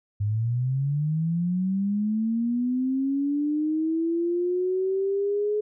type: linear sweep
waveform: sine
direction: up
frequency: 100.4 to 423.9 Hz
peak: -22 dBFS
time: 0.2-5.61 s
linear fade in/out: 10 ms
effects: none